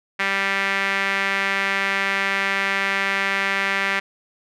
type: tone with band-pass filter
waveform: sawtooth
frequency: 196 Hz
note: G3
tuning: in tune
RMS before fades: -22 dBFS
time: 0.19-4 s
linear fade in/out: 10 ms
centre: 2000 Hz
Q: 2.7
effects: none